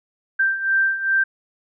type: beating tone pair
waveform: sine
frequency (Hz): 1568 / 1570.5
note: G6 / G6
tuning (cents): 0 / +3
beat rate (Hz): 2.5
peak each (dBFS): -23 / -18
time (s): 0.39-1.24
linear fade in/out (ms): 10
effects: none